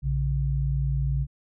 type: tone pair together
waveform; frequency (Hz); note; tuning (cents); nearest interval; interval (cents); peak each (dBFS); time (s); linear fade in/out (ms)
sine; 58.91 / 138.59; A#1 / C#3; +19 / 0; octave + minor third; 1481; -25; 0.02-1.27; 50
effects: none